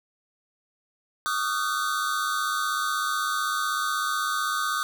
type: tone cluster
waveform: square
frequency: 1136 / 1232 / 1369 / 1512 Hz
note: C#6 / D#6 / F6 / F#6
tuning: +42 / -17 / -35 / +37 cents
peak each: -34 / -28 / -36 / -31 dBFS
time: 1.26-4.83 s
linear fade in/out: 0 ms
effects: none